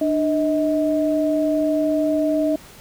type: tone pair together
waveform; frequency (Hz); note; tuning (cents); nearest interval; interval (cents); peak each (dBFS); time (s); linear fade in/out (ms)
sine; 299.3 / 633.3; D4 / D#5; +33 / +30; octave + minor second; 1297; -19 / -20; 0.01-2.56; 5
effects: pink hiss -44 dBFS RMS until 2.8 s